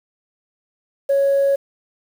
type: tone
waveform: sine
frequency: 554.4 Hz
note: C#5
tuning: in tune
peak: -12 dBFS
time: 1.09-1.56 s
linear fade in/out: 10 ms
effects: tanh soft clip ceiling -10 dBFS + 7-bit